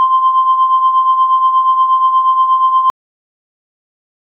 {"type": "tone with tremolo", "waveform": "sine", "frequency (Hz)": 1044, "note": "C6", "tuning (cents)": -4, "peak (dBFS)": -4, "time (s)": [0, 2.9], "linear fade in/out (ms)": 0, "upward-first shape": "triangle", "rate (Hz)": 8.4, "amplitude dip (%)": 65, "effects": ["tanh soft clip ceiling -2 dBFS"]}